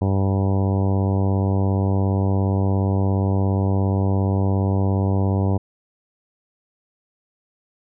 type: harmonic tone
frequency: 97.2 Hz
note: G2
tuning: 14 cents flat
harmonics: 1 / 2 / 3 / 4 / 5 / 6 / 7 / 8 / 9 / 10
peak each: -18 / -24 / -28 / -30 / -32 / -34 / -35 / -36 / -37 / -38 dBFS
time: 0.01-5.58 s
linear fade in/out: 10 ms
effects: none